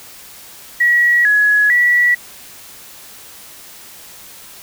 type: tone with pitch steps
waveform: sine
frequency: 1921 / 1684 / 1944 Hz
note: B6 / G#6 / B6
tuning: -48 / +24 / -28 cents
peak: -9 dBFS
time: 0.8-2.15 s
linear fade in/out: 10 ms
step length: 450 ms
effects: white hiss -38 dBFS RMS until 4.62 s